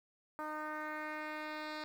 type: tone with low-pass filter sweep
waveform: 10% pulse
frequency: 306.2 Hz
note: D#4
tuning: 28 cents flat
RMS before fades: -42 dBFS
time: 0.39-1.84 s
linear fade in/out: 0 ms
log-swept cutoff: 1200 to 4100 Hz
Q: 1.9
effects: 10-bit